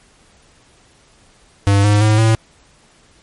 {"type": "tone with pitch steps", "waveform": "square", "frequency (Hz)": [100.1, 103.81, 107.66, 111.65], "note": ["G2", "G#2", "A2", "A2"], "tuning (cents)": [37, 0, -37, 26], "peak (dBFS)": -10, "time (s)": [1.67, 2.35], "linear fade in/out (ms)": 0, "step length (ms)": 170, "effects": ["pink hiss -51 dBFS RMS until 3.22 s", "MP3 48 kbps"]}